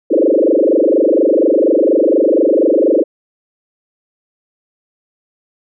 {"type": "tone with frequency modulation", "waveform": "sine", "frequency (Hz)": 430.8, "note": "A4", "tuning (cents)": -37, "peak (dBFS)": -8, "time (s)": [0.1, 3.04], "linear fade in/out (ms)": 20, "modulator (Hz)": 24.2, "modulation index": 5.6, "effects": []}